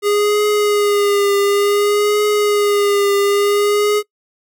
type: tone with vibrato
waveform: square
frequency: 410 Hz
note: G#4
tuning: 22 cents flat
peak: -13 dBFS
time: 0.02-4.03 s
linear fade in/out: 50 ms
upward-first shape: triangle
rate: 0.56 Hz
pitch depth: 39 cents each way
effects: noise-tail reverb RT60 0.1 s tail -23 dB re dry